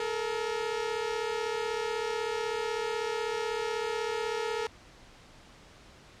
sawtooth tone pair together, 430.1 / 466.2 Hz, A4 / A#4, -39 / 0 cents, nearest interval minor second, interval 139 cents, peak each -29 / -29 dBFS, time 0-4.67 s, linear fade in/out 2 ms, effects pink hiss -54 dBFS RMS until 6.2 s + low-pass 6000 Hz 12 dB/octave

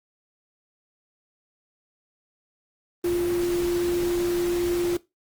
sine tone in noise, 349.2 Hz, F4, in tune, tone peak -21 dBFS, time 3.04-4.97 s, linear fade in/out 5 ms, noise pink, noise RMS -35 dBFS, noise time 3.04-4.97 s, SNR +11 dB, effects noise-tail reverb RT60 0.2 s tail -18 dB re dry + Opus 32 kbps

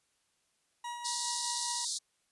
40% pulse tone with tremolo, 957 Hz, A#5, 45 cents sharp, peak -36 dBFS, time 0.84-1.85 s, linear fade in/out 5 ms, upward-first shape sine, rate 4.9 Hz, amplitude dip 40%
pink band-pass noise, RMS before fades -36 dBFS, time 1.04-1.99 s, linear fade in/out 20 ms, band 3700 to 10000 Hz, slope 96 dB/octave
effects white hiss -75 dBFS RMS until 2.31 s + resampled to 24000 Hz

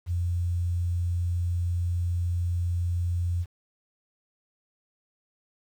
sine tone with quantisation, 87.31 Hz, F2, in tune, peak -24 dBFS, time 0.06-3.46 s, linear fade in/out 50 ms, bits 9, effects none

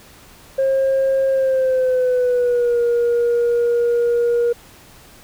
sine tone with pitch glide, 536 to 474.8 Hz, C5 to A#4, +42 to +32 cents, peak -12 dBFS, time 0.58-4.53 s, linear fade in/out 10 ms, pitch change -210 cents, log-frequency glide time 1.3-2.8 s, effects tanh soft clip ceiling -12 dBFS + pink hiss -45 dBFS RMS until 5.23 s

